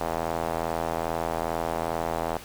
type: tone with band-pass filter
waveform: square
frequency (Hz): 41.2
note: E1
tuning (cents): 0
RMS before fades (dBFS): -29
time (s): 0-2.38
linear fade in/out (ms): 10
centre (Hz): 740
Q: 2
effects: pink hiss -44 dBFS RMS until 2.44 s